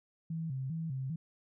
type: tone with vibrato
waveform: sine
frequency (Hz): 146.83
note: D3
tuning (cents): 0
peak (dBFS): -34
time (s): 0.3-1.16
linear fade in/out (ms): 5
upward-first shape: square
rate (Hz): 2.5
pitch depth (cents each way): 180
effects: none